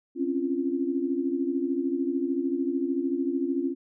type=tone cluster; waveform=sine; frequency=265.5 / 278.9 / 343.9 Hz; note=C4 / C#4 / F4; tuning=+25 / +11 / -27 cents; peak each=-29 dBFS; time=0.15-3.75 s; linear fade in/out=50 ms; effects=none